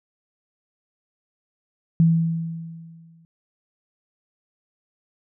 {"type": "tone with exponential decay", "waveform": "sine", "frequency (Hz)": 164.81, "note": "E3", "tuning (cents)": 0, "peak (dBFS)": -11, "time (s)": [2, 3.25], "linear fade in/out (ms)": 0, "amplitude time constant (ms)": 270, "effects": []}